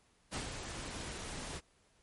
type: noise with ADSR envelope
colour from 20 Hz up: pink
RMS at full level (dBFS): -38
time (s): 0.31-1.61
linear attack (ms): 35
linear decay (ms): 110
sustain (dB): -5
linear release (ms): 42
effects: pink hiss -70 dBFS RMS until 2.02 s + MP3 48 kbps